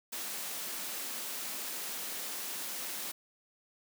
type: high-pass noise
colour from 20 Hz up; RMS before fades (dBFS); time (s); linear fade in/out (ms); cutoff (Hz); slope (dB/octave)
white; -39; 0.12-3.12; 10; 170; 48
effects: none